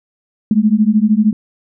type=beating tone pair; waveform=sine; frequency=207.3 / 220.3 Hz; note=G#3 / A3; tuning=-3 / +2 cents; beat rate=13 Hz; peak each=-12 dBFS; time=0.51-1.33 s; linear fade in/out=2 ms; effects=none